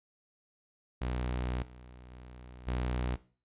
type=tone with level steps; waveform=sawtooth; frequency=61.74 Hz; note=B1; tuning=in tune; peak=-28 / -46 / -44 / -27 dBFS; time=1.01-3.16 s; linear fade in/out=10 ms; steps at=1.62 / 2.11 / 2.67 s; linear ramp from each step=5 ms; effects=noise-tail reverb RT60 0.4 s tail -18 dB re dry + resampled to 8000 Hz